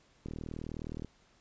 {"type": "click train", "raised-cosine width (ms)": 3, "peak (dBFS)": -27, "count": 32, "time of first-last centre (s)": [0.26, 1.047], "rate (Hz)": 39.4, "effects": ["pink hiss -66 dBFS RMS until 1.4 s", "resampled to 16000 Hz"]}